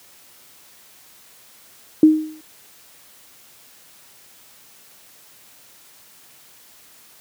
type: tone with exponential decay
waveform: sine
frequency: 311.1 Hz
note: D#4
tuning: in tune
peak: -4 dBFS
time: 2.03-2.41 s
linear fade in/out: 2 ms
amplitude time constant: 82 ms
effects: white hiss -49 dBFS RMS until 7.2 s + high-pass 80 Hz 12 dB/octave